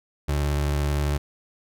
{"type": "tone with vibrato", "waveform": "30% pulse", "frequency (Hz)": 72.6, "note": "D2", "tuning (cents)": -19, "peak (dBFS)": -19, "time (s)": [0.28, 1.18], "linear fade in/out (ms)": 10, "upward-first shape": "triangle", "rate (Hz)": 18, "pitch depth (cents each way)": 33, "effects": []}